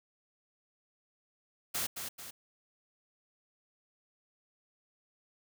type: noise with echo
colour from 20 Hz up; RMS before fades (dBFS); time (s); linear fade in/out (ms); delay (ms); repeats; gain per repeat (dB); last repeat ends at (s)
white; -34; 1.74-1.87; 10; 220; 2; -6; 2.31
effects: none